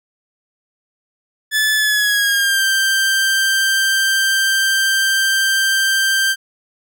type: tone with pitch glide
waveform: sawtooth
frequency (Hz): 1734 to 1571.8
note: A6 to G6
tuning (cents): -26 to +4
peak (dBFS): -10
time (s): 1.51-6.36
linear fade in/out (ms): 50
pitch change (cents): -170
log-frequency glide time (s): 1.76-2.64
effects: none